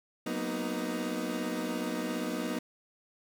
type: chord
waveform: 30% pulse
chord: B major seventh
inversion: second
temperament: equal with one note detuned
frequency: 185 / 233.1 / 250.4 / 311.1 Hz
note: F#3 / A#3 / B3 / D#4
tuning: 0 / 0 / +24 / 0 cents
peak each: -37 / -35 / -34 / -34 dBFS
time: 0.26-2.59 s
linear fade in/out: 5 ms
effects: none